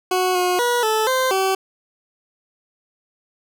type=tone with pitch steps; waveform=20% pulse; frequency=368.1 / 361.1 / 483.5 / 436.4 / 518 / 382.6 Hz; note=F#4 / F#4 / B4 / A4 / C5 / G4; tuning=-9 / -42 / -37 / -14 / -17 / -42 cents; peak=-12 dBFS; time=0.11-1.55 s; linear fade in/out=5 ms; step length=240 ms; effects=none